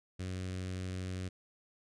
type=tone with notch filter; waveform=sawtooth; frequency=92.5 Hz; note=F#2; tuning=in tune; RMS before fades=-39 dBFS; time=0.19-1.29 s; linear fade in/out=10 ms; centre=890 Hz; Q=0.92; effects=resampled to 22050 Hz